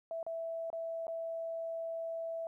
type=tone with dropouts; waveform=sine; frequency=659.3 Hz; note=E5; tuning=in tune; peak=-36 dBFS; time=0.11-2.47 s; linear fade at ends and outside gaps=1 ms; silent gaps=0.229-0.265 / 0.702-0.729 / 1.069-1.08 s; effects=13-bit